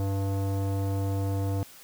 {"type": "tone with low-pass filter", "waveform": "square", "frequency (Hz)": 98, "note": "G2", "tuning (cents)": 0, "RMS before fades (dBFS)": -28, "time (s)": [0, 1.63], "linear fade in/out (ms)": 0, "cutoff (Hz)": 720, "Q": 1.2, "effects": ["white hiss -50 dBFS RMS until 1.83 s"]}